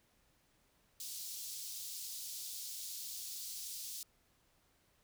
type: high-pass noise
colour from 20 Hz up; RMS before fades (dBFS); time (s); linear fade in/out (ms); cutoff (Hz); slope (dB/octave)
pink; -45; 1-4.03; 2; 4200; 24
effects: pink hiss -73 dBFS RMS until 5.03 s